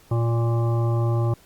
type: harmonic tone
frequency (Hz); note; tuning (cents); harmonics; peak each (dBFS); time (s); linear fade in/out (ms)
116.54; A#2; 0; 1 / 3 / 5 / 7 / 9 / 10; -19 / -29 / -33 / -36 / -38 / -39; 0.11-1.34; 5
effects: pink hiss -54 dBFS RMS until 1.45 s + Opus 48 kbps